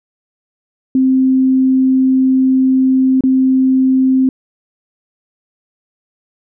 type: tone with dropouts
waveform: sine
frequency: 261.6 Hz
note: C4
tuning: in tune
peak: -8 dBFS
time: 0.95-4.29 s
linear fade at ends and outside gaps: 2 ms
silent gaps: 3.208-3.237 s
effects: none